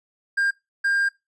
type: tone bursts at uneven times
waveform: triangle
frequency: 1603 Hz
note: G6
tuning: 38 cents sharp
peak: -17 dBFS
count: 2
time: 0.37-0.51 / 0.84-1.09 s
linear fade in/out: 10 ms
effects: noise-tail reverb RT60 0.2 s tail -20 dB re dry + resampled to 24000 Hz